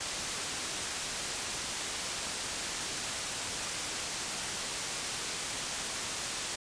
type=low-pass noise; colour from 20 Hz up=white; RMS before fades=-37 dBFS; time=0-6.56 s; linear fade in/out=10 ms; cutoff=8900 Hz; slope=24 dB/octave; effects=resampled to 22050 Hz